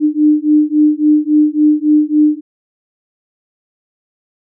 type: beating tone pair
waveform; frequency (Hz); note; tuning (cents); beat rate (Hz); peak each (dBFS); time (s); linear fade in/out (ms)
sine; 300 / 303.6; D4 / D#4; +37 / -42; 3.6; -11; 0-2.41; 50
effects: none